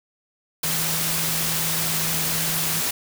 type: tone in noise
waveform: sine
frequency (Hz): 162.1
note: E3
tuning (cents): -29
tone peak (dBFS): -31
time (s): 0.64-2.81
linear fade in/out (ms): 5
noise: white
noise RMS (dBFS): -24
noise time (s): 0.63-2.91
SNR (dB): -10
effects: none